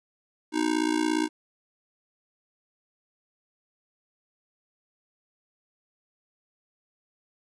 square tone with amplitude modulation, 311.6 Hz, D#4, 3 cents sharp, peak -20 dBFS, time 0.52-1.29 s, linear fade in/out 50 ms, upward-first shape sine, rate 57.3 Hz, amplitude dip 90%, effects resampled to 22050 Hz + 10-bit

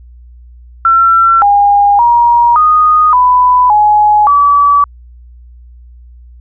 sine tone with pitch steps, 1351 / 812 / 949 / 1238 / 996 / 840 / 1148 Hz, E6 / G#5 / A#5 / D#6 / B5 / G#5 / D6, +42 / -39 / +31 / -9 / +14 / +19 / -40 cents, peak -4 dBFS, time 0.85-4.84 s, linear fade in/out 2 ms, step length 570 ms, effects added 60 Hz sine -33 dBFS peak until 6.4 s

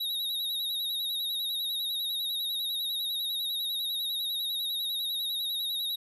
square tone with vibrato, 3808 Hz, A#7, 36 cents sharp, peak -30 dBFS, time 0-5.96 s, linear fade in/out 10 ms, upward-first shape sine, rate 10 Hz, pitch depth 60 cents each way, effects none

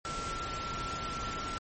sine tone in noise, 1351 Hz, E6, 42 cents sharp, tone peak -37 dBFS, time 0.05-1.58 s, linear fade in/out 0 ms, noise pink, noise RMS -39 dBFS, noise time 0.05-1.58 s, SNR -1 dB, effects MP3 32 kbps

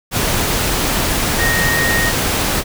sine tone in noise, 1863 Hz, A#6, 2 cents flat, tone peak -16 dBFS, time 1.37-2.13 s, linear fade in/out 50 ms, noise pink, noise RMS -17 dBFS, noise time 0.11-2.64 s, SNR -2 dB, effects none

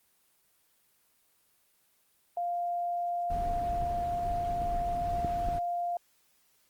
sine tone, 698.5 Hz, F5, in tune, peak -29 dBFS, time 2.37-5.97 s, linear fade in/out 2 ms
brown noise, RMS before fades -37 dBFS, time 3.3-5.59 s, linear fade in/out 5 ms
clicks, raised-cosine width 3 ms, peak -25 / -20 / -26 dBFS, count 3, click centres 4.618 / 5.247 / 5.487 s
effects white hiss -69 dBFS RMS until 6.69 s + Opus 24 kbps

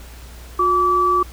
sine tone pair together, 360 / 1153.5 Hz, F#4 / D6, -47 / -31 cents, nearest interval octave + minor sixth, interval 2016 cents, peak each -21 / -14 dBFS, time 0.59-1.23 s, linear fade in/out 5 ms, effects added 60 Hz sine -36 dBFS peak until 1.32 s + pink hiss -43 dBFS RMS until 1.32 s

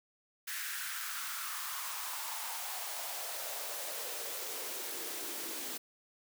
white noise with high-pass filter sweep, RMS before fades -40 dBFS, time 0.47-5.78 s, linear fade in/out 10 ms, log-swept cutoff 1700 to 280 Hz, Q 3.4, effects none

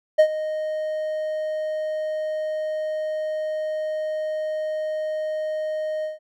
triangle tone with ADSR envelope, 620 Hz, D#5, 6 cents flat, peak -7 dBFS, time 0.18-6.19 s, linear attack 17 ms, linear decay 75 ms, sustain -15 dB, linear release 150 ms, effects none

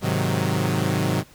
sawtooth chord, Ab dominant seventh, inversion none, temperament equal, 103.83 / 130.81 / 155.56 / 185 Hz, Ab2 / C3 / Eb3 / Gb3, 0 / 0 / 0 / 0 cents, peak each -22 dBFS, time 0.01-1.24 s, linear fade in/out 50 ms, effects pink hiss -51 dBFS RMS until 1.34 s

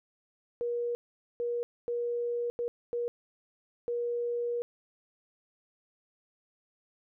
sine tone bursts at uneven times, 477.3 Hz, A#4, 41 cents sharp, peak -29 dBFS, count 6, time 0.61-0.95 / 1.4-1.63 / 1.88-2.5 / 2.59-2.68 / 2.93-3.08 / 3.88-4.62 s, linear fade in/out 0 ms, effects none

